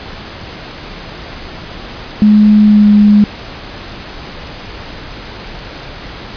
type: tone with pitch glide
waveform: sine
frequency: 210.8 to 207.7 Hz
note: G#3 to G#3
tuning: +26 to 0 cents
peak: -3 dBFS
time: 2.22-3.24 s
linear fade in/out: 0 ms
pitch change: -26 cents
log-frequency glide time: 2.65-2.88 s
effects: pink hiss -28 dBFS RMS until 6.36 s + resampled to 11025 Hz